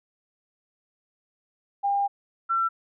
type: tone pair in turn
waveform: sine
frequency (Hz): 802 / 1348.8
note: G5 / E6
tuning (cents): +39 / +39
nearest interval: major sixth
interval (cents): 900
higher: second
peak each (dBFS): -21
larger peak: neither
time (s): 1.83-2.08 / 2.49-2.69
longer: first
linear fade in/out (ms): 20
effects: none